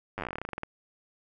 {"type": "slowing click train", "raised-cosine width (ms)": 0.5, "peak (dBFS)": -19, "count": 19, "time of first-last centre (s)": [0.18, 0.634], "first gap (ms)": 9, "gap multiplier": 1.11, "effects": []}